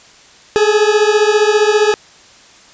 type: beating tone pair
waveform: 40% pulse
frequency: 416.3 / 431.3 Hz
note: G#4 / A4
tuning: +4 / -35 cents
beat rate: 15 Hz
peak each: -11 / -12 dBFS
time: 0.56-1.94 s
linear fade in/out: 0 ms
effects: white hiss -43 dBFS RMS until 2.73 s + resampled to 16000 Hz